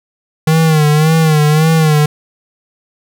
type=tone with vibrato; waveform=square; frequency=155.56 Hz; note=D#3; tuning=in tune; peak=-8 dBFS; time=0.47-2.06 s; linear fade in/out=5 ms; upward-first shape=sine; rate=1.8 Hz; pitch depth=71 cents each way; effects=none